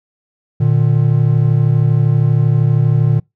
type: tone pair together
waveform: triangle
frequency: 117.6 / 150.3 Hz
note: A#2 / D3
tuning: +16 / +40 cents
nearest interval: major third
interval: 424 cents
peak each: -10 / -11 dBFS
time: 0.6-3.2 s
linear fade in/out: 10 ms
effects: noise-tail reverb RT60 0.2 s tail -26 dB re dry